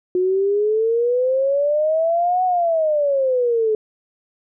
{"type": "exponential two-way sweep", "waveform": "sine", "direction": "up then down", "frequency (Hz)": [360, 744, 426.5], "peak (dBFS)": -15, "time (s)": [0.15, 3.75], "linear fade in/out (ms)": 2, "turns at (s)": 2.44, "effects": []}